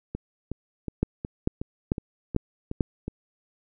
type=two click trains; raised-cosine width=3 ms; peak=-18 / -9 dBFS; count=9 / 5; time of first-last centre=0.15-3.08 / 1.03-2.808 s; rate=2.73 / 2.25 Hz; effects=none

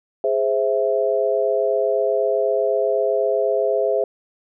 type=chord; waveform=sine; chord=Ab augmented; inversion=none; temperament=equal; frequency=415.3 / 523.3 / 659.3 Hz; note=Ab4 / C5 / E5; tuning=0 / 0 / 0 cents; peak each=-21 dBFS; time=0.24-4.04 s; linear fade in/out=2 ms; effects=none

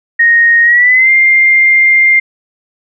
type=tone with pitch glide; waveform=sine; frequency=1864.7 to 2105 Hz; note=A#6 to C7; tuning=0 to +10 cents; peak=-4 dBFS; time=0.19-2.2 s; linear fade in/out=10 ms; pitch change=+210 cents; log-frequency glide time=0.63-1.11 s; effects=none

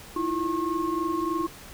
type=tone cluster; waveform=sine; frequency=320.2 / 343.5 / 1081 Hz; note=D#4 / F4 / C#6; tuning=+50 / -29 / -44 cents; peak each=-29 dBFS; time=0.16-1.47 s; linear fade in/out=5 ms; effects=pink hiss -45 dBFS RMS until 1.73 s

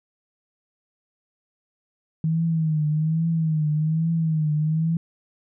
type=tone with vibrato; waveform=sine; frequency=158.1 Hz; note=D#3; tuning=28 cents sharp; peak=-19 dBFS; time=2.24-4.97 s; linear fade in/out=2 ms; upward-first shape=triangle; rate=1.2 Hz; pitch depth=91 cents each way; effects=none

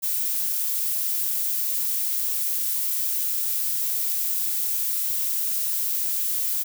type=noise; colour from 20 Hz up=violet; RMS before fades=-25 dBFS; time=0.02-6.64 s; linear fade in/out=20 ms; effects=none

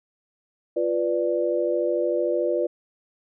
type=chord; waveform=sine; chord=B diminished; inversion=second; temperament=equal; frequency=349.2 / 493.9 / 587.3 Hz; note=F4 / B4 / D5; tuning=0 / 0 / 0 cents; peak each=-25 dBFS; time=0.76-2.67 s; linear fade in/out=10 ms; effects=none

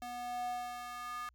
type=tone with high-pass filter sweep; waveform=square; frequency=243.7 Hz; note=B3; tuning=23 cents flat; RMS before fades=-41 dBFS; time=0.02-1.29 s; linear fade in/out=0 ms; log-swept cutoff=530 to 1300 Hz; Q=4.9; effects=added 60 Hz sine -65 dBFS peak until 1.34 s

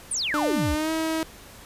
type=exponential sweep; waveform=sine; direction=down; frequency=10090 to 55 Hz; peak=-24 dBFS; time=0.11-0.75 s; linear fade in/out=5 ms
type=tone with pitch glide; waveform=sawtooth; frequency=298.9 to 320.4 Hz; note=D4 to E4; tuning=+31 to -49 cents; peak=-20 dBFS; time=0.34-1.23 s; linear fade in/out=0 ms; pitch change=+120 cents; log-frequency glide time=0.71-0.91 s
effects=pink hiss -46 dBFS RMS until 1.65 s + resampled to 32000 Hz

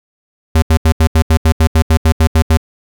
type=tone bursts; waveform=square; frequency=80 Hz; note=D#2; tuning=49 cents sharp; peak=-7 dBFS; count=14; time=0.55-2.572 s; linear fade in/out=5 ms; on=72 ms; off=78 ms; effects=none

